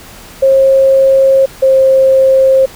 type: tone pair in turn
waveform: sine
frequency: 537 / 531.1 Hz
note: C5 / C5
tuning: +45 / +26 cents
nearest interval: unison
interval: 19 cents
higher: first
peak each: -4 dBFS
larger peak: neither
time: 0.42-1.46 / 1.62-2.66 s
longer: neither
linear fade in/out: 10 ms
effects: pink hiss -34 dBFS RMS until 2.75 s